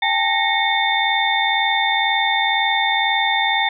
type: tone cluster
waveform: sine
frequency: 795 / 877 / 1857 / 2200 / 3582 Hz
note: G5 / A5 / A#6 / C#7 / A7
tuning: +24 / -6 / -7 / -14 / +30 cents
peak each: -22 dBFS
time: 0.02-3.69 s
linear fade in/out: 5 ms
effects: none